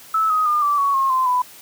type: tone with pitch steps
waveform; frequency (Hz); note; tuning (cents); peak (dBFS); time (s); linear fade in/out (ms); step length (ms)
sine; 1306 / 1256.4 / 1208.7 / 1162.8 / 1118.7 / 1076.2 / 1035.4 / 996.1; E6 / D#6 / D6 / D6 / C#6 / C6 / C6 / B5; -17 / +16 / +49 / -18 / +15 / +48 / -18 / +15; -15; 0.14-1.42; 5; 160
effects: white hiss -43 dBFS RMS until 1.61 s + high-pass 80 Hz 12 dB/octave